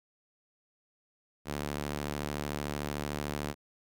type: tone with high-pass filter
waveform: sawtooth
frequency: 73.42 Hz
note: D2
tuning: in tune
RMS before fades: -36 dBFS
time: 1.45-3.55 s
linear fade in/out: 50 ms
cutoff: 150 Hz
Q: 0.59
effects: none